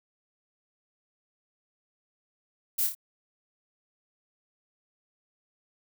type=noise with echo; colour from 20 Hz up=violet; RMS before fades=-27 dBFS; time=2.78-2.87 s; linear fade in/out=10 ms; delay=27 ms; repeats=3; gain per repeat=-5 dB; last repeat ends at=2.951 s; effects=none